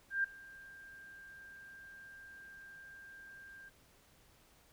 sine tone with ADSR envelope, 1590 Hz, G6, 24 cents sharp, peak -28 dBFS, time 0.1-3.7 s, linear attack 140 ms, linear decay 6 ms, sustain -23 dB, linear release 21 ms, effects pink hiss -66 dBFS RMS until 4.72 s

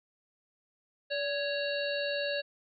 harmonic tone with a mistuned harmonic, 554.4 Hz, C#5, in tune, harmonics 1 / 3 / 5 / 7 / 8, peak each -32 / -37 / -39 / -40 / -41 dBFS, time 1.1-2.42 s, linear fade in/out 20 ms, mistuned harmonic 1, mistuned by +59 cents, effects none

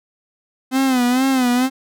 45% pulse tone with vibrato, 255.7 Hz, C4, 40 cents flat, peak -14 dBFS, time 0.71-1.7 s, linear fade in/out 50 ms, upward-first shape sine, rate 2.2 Hz, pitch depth 87 cents each way, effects none

